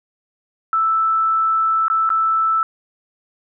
sine tone with dropouts, 1319 Hz, E6, 1 cent sharp, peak -14 dBFS, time 0.73-2.63 s, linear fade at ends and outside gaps 1 ms, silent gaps 1.882-1.9 / 2.092-2.102 s, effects none

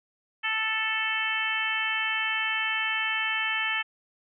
harmonic tone, 440 Hz, A4, in tune, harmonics 2 / 3 / 4 / 5 / 6 / 7, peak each -37 / -35 / -30 / -32 / -31 / -33 dBFS, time 0.43-3.83 s, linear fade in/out 20 ms, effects none

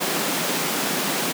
pink high-pass noise, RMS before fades -24 dBFS, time 0-1.33 s, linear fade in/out 20 ms, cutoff 160 Hz, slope 48 dB/octave, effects none

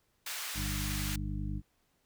pink high-pass noise, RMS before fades -39 dBFS, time 0.26-1.16 s, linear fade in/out 5 ms, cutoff 1500 Hz, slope 12 dB/octave
harmonic tone, 50.2 Hz, G1, 42 cents sharp, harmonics 1 / 2 / 3 / 4 / 6, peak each -36 / -39 / -41 / -42 / -44 dBFS, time 0.54-1.62 s, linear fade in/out 50 ms
effects pink hiss -74 dBFS RMS until 2.05 s

